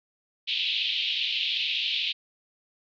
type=band-pass noise; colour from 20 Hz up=white; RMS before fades=-28 dBFS; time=0.47-2.13 s; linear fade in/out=20 ms; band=2600 to 3800 Hz; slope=48 dB/octave; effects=none